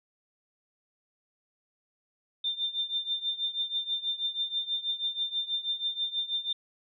sine tone with tremolo, 3593 Hz, A7, 36 cents sharp, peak -25 dBFS, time 2.44-6.53 s, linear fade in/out 5 ms, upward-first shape triangle, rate 6.2 Hz, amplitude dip 90%, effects none

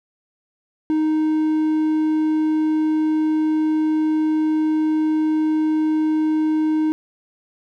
triangle tone, 311.1 Hz, D#4, in tune, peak -14 dBFS, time 0.9-6.92 s, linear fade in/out 0 ms, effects none

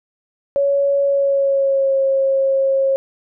sine tone with pitch glide, 560 to 540.6 Hz, C#5 to C#5, +18 to -44 cents, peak -13 dBFS, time 0.56-2.96 s, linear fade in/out 0 ms, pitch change -62 cents, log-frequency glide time 1.04-1.97 s, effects none

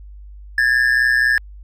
triangle ring-modulated tone, 1717 Hz, A6, 43 cents flat, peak -8 dBFS, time 0.58-1.38 s, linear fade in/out 0 ms, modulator 62 Hz, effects added 50 Hz sine -35 dBFS peak until 1.63 s

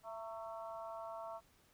harmonic tone with a mistuned harmonic, 222.4 Hz, A3, 19 cents sharp, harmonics 3 / 4 / 5 / 6, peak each -46 / -50 / -51 / -55 dBFS, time 0.03-1.41 s, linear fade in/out 50 ms, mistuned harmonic 4, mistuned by +47 cents, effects pink hiss -70 dBFS RMS until 1.73 s

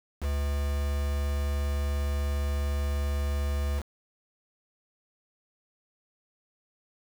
triangle tone with quantisation, 71.4 Hz, D2, 48 cents flat, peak -24 dBFS, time 0.2-3.83 s, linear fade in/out 50 ms, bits 6, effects none

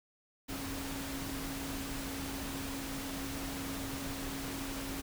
sine tone in noise, 272.8 Hz, C#4, 28 cents flat, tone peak -41 dBFS, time 0.48-5.02 s, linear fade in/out 20 ms, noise pink, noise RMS -41 dBFS, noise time 0.48-5.02 s, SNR -3 dB, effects none

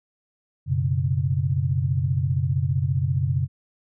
sine chord, F# suspended fourth, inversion none, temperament equal, 92.5 / 123.47 / 138.59 Hz, F#2 / B2 / C#3, 0 / 0 / 0 cents, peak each -25 / -25 / -23 dBFS, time 0.66-3.48 s, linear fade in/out 50 ms, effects none

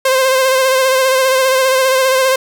sawtooth tone with vibrato, 524 Hz, C5, 2 cents sharp, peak -6 dBFS, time 0.05-2.36 s, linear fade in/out 5 ms, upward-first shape sine, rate 15 Hz, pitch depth 33 cents each way, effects none

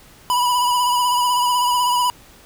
square tone with vibrato, 983 Hz, B5, 8 cents flat, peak -16 dBFS, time 0.3-2.1 s, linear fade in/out 0 ms, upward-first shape triangle, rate 16 Hz, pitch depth 40 cents each way, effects pink hiss -47 dBFS RMS until 2.45 s

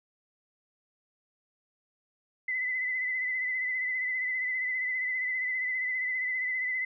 sine tone with vibrato, 2020 Hz, B6, 39 cents sharp, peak -28 dBFS, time 2.48-6.85 s, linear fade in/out 5 ms, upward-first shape sine, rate 15 Hz, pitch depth 37 cents each way, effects none

